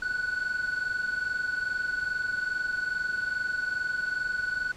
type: tone pair together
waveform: triangle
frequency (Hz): 1477.6 / 1500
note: F#6 / F#6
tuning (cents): -3 / +23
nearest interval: unison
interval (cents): 26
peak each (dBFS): -27 / -32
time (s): 0.02-4.72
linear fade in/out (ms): 5
effects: pink hiss -49 dBFS RMS until 4.76 s + low-pass 7000 Hz 12 dB/octave